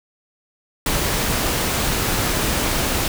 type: noise with amplitude modulation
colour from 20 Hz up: pink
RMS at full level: -19 dBFS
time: 0.86-3.08 s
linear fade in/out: 2 ms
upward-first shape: sine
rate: 299 Hz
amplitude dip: 35%
effects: none